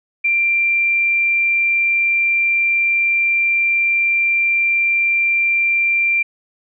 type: tone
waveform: sine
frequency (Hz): 2367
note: D7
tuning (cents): +13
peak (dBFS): -13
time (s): 0.24-6.23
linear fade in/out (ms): 10
effects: none